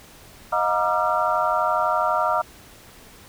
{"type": "tone cluster", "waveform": "sine", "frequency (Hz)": [625, 717, 944, 1189, 1367], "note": ["D#5", "F5", "A#5", "D6", "F6"], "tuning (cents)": [8, 45, 22, 21, -37], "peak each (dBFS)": -25, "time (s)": [0.52, 2.42], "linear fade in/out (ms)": 10, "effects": ["pink hiss -47 dBFS RMS until 3.28 s"]}